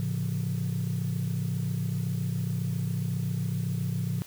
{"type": "chord", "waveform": "sine", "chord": "A augmented", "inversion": "none", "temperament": "just", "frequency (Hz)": [110, 137.5, 171.88], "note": ["A2", "C#3", "E#3"], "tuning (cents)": [0, -14, -27], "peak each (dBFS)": -30, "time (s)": [0, 4.22], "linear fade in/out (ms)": 0, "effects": ["tanh soft clip ceiling -22 dBFS", "white hiss -49 dBFS RMS until 4.26 s"]}